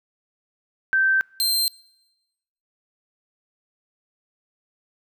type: tone pair in turn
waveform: sine / sawtooth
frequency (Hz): 1555 / 4151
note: G6 / C8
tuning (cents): -14 / -15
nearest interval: octave + perfect fourth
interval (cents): 1699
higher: second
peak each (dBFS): -16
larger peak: neither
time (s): 0.93-1.21 / 1.4-1.68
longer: neither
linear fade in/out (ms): 0
effects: noise-tail reverb RT60 1.0 s tail -25 dB re dry